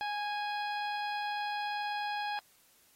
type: harmonic tone with a mistuned harmonic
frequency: 830.6 Hz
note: G#5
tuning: in tune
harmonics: 1 / 2 / 3 / 4 / 5 / 6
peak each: -34 / -40 / -44 / -46 / -48 / -50 dBFS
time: 0.01-2.39 s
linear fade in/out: 0 ms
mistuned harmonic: 2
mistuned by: -15 cents
effects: white hiss -65 dBFS RMS until 2.95 s + AAC 48 kbps